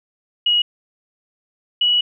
sine tone pair in turn, 2900 / 2930 Hz, F#7 / F#7, -35 / -18 cents, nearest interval unison, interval 17 cents, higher second, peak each -13 dBFS, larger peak neither, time 0.46-0.62 / 1.81-2.01 s, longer second, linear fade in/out 5 ms, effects none

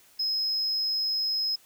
triangle tone, 5120 Hz, D#8, 49 cents sharp, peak -23 dBFS, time 0.19-1.56 s, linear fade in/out 10 ms, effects tanh soft clip ceiling -20 dBFS + white hiss -58 dBFS RMS until 1.65 s

